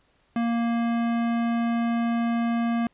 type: tone with hard clipping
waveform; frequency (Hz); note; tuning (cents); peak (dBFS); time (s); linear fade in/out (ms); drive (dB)
sine; 233.3; A#3; +2; -24; 0.36-2.87; 2; 17
effects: pink hiss -65 dBFS RMS until 2.93 s + resampled to 8000 Hz